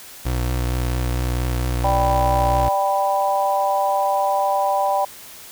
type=tone with vibrato; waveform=30% pulse; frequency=61.74 Hz; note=B1; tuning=in tune; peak=-17 dBFS; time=0.25-2.69 s; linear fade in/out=10 ms; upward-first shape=triangle; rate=4.4 Hz; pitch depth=34 cents each way
type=chord; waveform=sine; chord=G major; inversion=second; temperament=equal; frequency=587.3 / 784 / 987.8 Hz; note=D5 / G5 / B5; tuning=0 / 0 / 0 cents; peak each=-22 / -19 / -23 dBFS; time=1.84-5.05 s; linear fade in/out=5 ms
effects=white hiss -40 dBFS RMS until 5.51 s